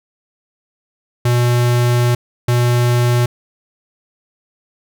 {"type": "tone bursts at uneven times", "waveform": "square", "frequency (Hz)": 121.4, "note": "B2", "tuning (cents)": -29, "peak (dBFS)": -12, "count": 2, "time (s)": [[1.25, 2.15], [2.48, 3.26]], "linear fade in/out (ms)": 5, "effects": []}